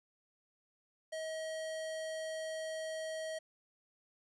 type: tone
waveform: square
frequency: 636 Hz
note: D#5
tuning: 38 cents sharp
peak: -39 dBFS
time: 1.12-3.39 s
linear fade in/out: 10 ms
effects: resampled to 24000 Hz + 11-bit